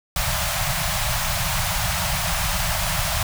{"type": "band-stop noise", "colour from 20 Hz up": "pink", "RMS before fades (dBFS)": -23, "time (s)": [0.16, 3.23], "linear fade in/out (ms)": 2, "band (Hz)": [180, 580], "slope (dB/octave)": 96, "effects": []}